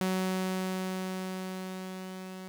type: tone with level ramp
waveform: sawtooth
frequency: 186.8 Hz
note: F#3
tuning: 17 cents sharp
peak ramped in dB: -23 to -37 dBFS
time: 0.01-2.48 s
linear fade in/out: 0 ms
effects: 10-bit